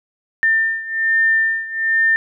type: beating tone pair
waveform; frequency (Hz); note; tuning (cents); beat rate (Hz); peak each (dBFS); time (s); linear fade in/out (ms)
sine; 1800 / 1801.2; A6 / A6; +39 / +40; 1.2; -16 / -19; 0.43-2.16; 0
effects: none